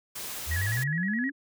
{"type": "noise", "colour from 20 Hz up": "white", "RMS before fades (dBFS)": -37, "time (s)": [0.15, 0.84], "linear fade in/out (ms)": 10}
{"type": "exponential sweep", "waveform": "sine", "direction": "up", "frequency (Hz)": [73.6, 291.5], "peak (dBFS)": -27, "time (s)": [0.46, 1.32], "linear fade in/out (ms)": 50}
{"type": "tone with vibrato", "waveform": "sine", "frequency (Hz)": 1799, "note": "A6", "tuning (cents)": 38, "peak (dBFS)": -30, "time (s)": [0.51, 1.3], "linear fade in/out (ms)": 5, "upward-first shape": "square", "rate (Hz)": 9.6, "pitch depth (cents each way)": 100}
{"effects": []}